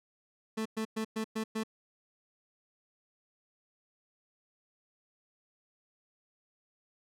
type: tone bursts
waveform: 30% pulse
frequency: 220 Hz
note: A3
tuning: in tune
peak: -29 dBFS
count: 6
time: 0.57-1.636 s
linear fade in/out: 10 ms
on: 86 ms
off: 110 ms
effects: low-pass 12000 Hz 12 dB/octave